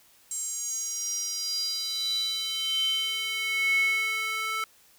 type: tone with high-pass filter sweep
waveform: square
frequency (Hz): 440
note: A4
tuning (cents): 0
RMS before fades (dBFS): -29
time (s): 0.31-4.64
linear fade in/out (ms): 2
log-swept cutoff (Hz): 7700 to 1600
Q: 8.6
effects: white hiss -59 dBFS RMS until 4.98 s

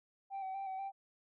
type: tone with vibrato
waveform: sine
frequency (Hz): 772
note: G5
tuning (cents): -27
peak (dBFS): -36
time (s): 0.3-0.92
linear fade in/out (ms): 50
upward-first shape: square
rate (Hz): 4.1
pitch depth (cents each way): 25
effects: tanh soft clip ceiling -37 dBFS

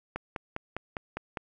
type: click train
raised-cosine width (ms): 0.5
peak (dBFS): -18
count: 7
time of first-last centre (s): 0.16-1.372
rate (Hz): 4.95
effects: none

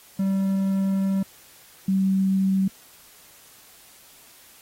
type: tone pair in turn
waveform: triangle / sine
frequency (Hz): 193.6 / 191.82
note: G3 / G3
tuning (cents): -21 / -37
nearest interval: unison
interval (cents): 16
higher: first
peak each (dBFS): -18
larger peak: neither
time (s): 0.19-1.23 / 1.88-2.68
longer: first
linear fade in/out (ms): 5
effects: white hiss -51 dBFS RMS until 4.61 s + AAC 48 kbps

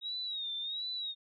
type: tone with vibrato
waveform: sine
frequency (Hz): 3769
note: A#7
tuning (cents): +18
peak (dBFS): -35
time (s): 0.01-1.15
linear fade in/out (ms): 50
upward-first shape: sine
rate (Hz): 1.4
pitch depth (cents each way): 99
effects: none

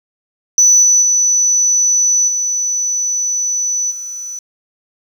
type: tone with level steps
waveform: sine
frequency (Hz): 5970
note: F#8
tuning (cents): +15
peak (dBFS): -4 / -6 / -9 / -14 / -23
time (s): 0.58-4.39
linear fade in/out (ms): 2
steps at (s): 0.82 / 1.01 / 2.27 / 3.9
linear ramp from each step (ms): 20
effects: tanh soft clip ceiling -3 dBFS + 7-bit

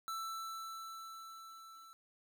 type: tone with level ramp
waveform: square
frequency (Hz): 1327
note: E6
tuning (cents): +11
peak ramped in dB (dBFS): -39 to -55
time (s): 0.08-1.93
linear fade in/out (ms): 0
effects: 12-bit

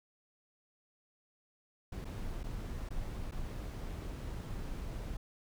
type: noise with dropouts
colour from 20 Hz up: brown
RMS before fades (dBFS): -40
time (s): 1.92-5.17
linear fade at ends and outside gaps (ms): 5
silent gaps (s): 2.046-2.052 / 2.433-2.439 / 2.89-2.905 / 3.312-3.32
effects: none

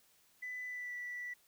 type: tone with pitch glide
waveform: sine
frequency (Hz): 1997 to 1961.6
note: B6 to B6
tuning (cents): +19 to -12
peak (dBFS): -39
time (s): 0.42-1.34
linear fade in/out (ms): 10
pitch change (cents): -31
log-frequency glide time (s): 0.66-0.94
effects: tanh soft clip ceiling -36 dBFS + white hiss -69 dBFS RMS until 1.47 s

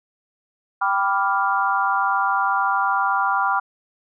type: chord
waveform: sine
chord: G dominant seventh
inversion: none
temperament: equal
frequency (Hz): 784 / 987.8 / 1174.7 / 1396.9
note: G5 / B5 / D6 / F6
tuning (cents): 0 / 0 / 0 / 0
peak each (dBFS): -23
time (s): 0.81-3.6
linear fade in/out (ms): 10
effects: none

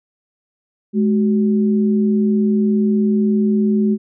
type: tone pair together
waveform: sine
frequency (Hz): 211 / 375.9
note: G#3 / F#4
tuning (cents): +28 / +27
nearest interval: minor seventh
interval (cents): 999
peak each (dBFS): -13 / -21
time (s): 0.93-3.98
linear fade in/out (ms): 50
effects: none

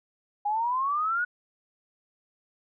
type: exponential sweep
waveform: sine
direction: up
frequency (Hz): 812 to 1480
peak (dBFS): -24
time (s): 0.45-1.25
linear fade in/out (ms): 10
effects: none

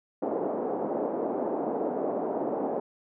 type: band-pass noise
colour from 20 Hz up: pink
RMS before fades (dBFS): -30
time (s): 0.22-2.8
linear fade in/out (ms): 5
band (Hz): 270 to 760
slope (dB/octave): 24
effects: none

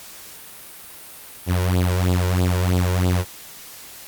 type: tone with flanger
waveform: sawtooth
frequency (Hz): 90.6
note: F#2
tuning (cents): -36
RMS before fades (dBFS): -19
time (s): 1.46-3.25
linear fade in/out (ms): 50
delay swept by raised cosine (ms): 0.24 to 2.14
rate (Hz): 3.1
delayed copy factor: +0.8
effects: white hiss -40 dBFS RMS until 4.07 s + Opus 48 kbps

